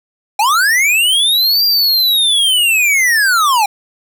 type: linear two-way sweep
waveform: square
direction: up then down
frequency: 784 to 4800 to 784 Hz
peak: -10 dBFS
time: 0.39-3.66 s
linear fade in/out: 5 ms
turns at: 1.65 s
effects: none